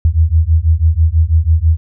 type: beating tone pair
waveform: sine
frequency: 77.8 / 83.9 Hz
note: D#2 / E2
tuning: 0 / +31 cents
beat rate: 6.1 Hz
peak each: -11 dBFS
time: 0.05-1.77 s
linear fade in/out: 0 ms
effects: none